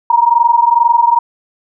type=tone pair together; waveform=sine; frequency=932.3 / 954.6 Hz; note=A#5 / A#5; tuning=0 / +41 cents; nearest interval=unison; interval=41 cents; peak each=-10 dBFS; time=0.1-1.19 s; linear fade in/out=5 ms; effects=none